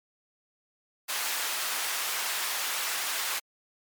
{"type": "high-pass noise", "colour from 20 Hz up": "pink", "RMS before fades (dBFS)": -31, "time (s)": [1.08, 3.4], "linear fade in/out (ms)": 20, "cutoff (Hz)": 1100, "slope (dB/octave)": 12, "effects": ["MP3 96 kbps"]}